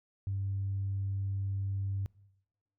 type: tone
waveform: sine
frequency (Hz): 98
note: G2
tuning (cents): 0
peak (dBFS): -30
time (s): 0.27-2.06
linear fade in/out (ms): 0
effects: noise-tail reverb RT60 0.9 s tail -23 dB re dry + tanh soft clip ceiling -26 dBFS